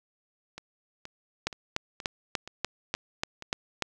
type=two click trains; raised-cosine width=0.2 ms; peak=-10 / -23 dBFS; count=9 / 7; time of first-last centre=1.47-3.823 / 0.58-3.424 s; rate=3.4 / 2.11 Hz; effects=none